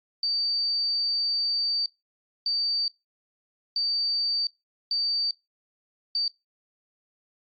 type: tone bursts at uneven times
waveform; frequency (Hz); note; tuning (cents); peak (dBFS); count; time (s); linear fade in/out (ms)
sine; 4618; D8; -30; -23; 5; 0.23-1.86 / 2.46-2.88 / 3.76-4.47 / 4.91-5.31 / 6.15-6.28; 2
effects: noise-tail reverb RT60 0.2 s tail -21 dB re dry + AAC 48 kbps